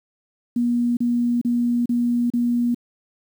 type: tone bursts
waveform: sine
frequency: 240 Hz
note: B3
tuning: 49 cents flat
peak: -17 dBFS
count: 5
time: 0.56-2.746 s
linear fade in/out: 5 ms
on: 410 ms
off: 34 ms
effects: 8-bit